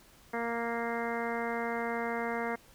harmonic tone, 233.1 Hz, A#3, in tune, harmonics 1 / 2 / 3 / 4 / 5 / 6 / 7 / 8 / 9, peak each -38 / -36 / -38 / -40 / -43 / -43 / -43 / -44 / -42 dBFS, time 0.33-2.56 s, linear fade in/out 10 ms, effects pink hiss -59 dBFS RMS until 2.74 s

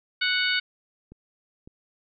harmonic tone, 740 Hz, F#5, in tune, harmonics 2 / 3 / 4 / 5 / 6, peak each -26 / -28 / -29 / -30 / -31 dBFS, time 0.21-0.6 s, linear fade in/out 10 ms
clicks, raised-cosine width 3 ms, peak -32 dBFS, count 2, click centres 1.12 / 1.675 s
effects none

